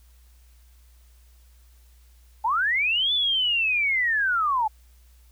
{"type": "linear two-way sweep", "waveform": "sine", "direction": "up then down", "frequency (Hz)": [830.6, 3520, 830.6], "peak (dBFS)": -20, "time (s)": [2.44, 4.68], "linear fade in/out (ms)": 10, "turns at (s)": 3.13, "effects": ["added 60 Hz sine -51 dBFS peak until 5.31 s", "white hiss -63 dBFS RMS until 5.31 s"]}